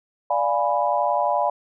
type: chord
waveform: sine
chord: D diminished seventh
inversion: none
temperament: equal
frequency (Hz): 587.3 / 698.5 / 830.6 / 987.8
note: D5 / F5 / Ab5 / Cb6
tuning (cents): 0 / 0 / 0 / 0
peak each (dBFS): -24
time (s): 0.3-1.5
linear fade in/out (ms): 5
effects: none